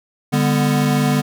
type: chord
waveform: square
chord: G major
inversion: second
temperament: equal with one note detuned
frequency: 146.83 / 200.9 / 246.9 Hz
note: D3 / G3 / B3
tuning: 0 / +43 / 0 cents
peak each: -18 / -22 / -19 dBFS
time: 0.32-1.22 s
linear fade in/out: 20 ms
effects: none